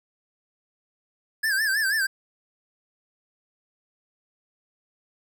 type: tone with vibrato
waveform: square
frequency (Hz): 1661.2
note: G#6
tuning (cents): 0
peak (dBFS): -22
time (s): 1.43-2.07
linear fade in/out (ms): 10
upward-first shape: sine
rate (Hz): 6.2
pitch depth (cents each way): 130
effects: none